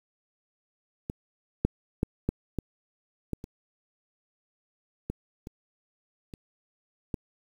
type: clicks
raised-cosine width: 3 ms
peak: -19 / -9 / -11 / -12 / -16 / -17 / -26 / -18 / -26 / -29 / -17 dBFS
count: 11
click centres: 1.099 / 1.65 / 2.031 / 2.29 / 2.587 / 3.333 / 3.441 / 5.1 / 5.471 / 6.338 / 7.142 s
effects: 8-bit